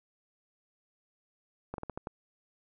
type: slowing click train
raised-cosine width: 1 ms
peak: -23 dBFS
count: 6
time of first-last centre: 1.74-2.071 s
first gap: 42 ms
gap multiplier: 1.23
effects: none